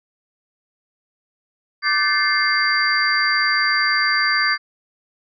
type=tone cluster; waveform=sine; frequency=1175 / 1543 / 1752 / 2105 / 4699 Hz; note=D6 / G6 / A6 / C7 / D8; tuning=+1 / -28 / -8 / +10 / 0 cents; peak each=-22 dBFS; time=1.82-4.58 s; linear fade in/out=50 ms; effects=none